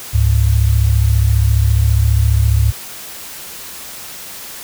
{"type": "tone pair together", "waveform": "sine", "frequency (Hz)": [69.7, 104.43], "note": ["C#2", "G#2"], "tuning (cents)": [10, 10], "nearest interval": "perfect fifth", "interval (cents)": 700, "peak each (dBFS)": -12, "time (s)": [0.13, 2.72], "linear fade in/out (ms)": 20, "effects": ["white hiss -31 dBFS RMS until 4.63 s"]}